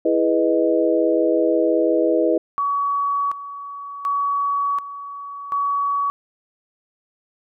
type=chord; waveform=sine; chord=E major seventh; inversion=none; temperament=equal; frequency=329.6 / 415.3 / 493.9 / 622.3 Hz; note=E4 / G#4 / B4 / D#5; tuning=0 / 0 / 0 / 0 cents; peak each=-19 / -23 / -20 / -21 dBFS; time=0.05-2.38 s; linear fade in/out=5 ms
type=tone with tremolo; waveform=sine; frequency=1131 Hz; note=C#6; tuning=34 cents sharp; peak=-18 dBFS; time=2.58-6.1 s; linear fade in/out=0 ms; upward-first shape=square; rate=0.68 Hz; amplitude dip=75%
effects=none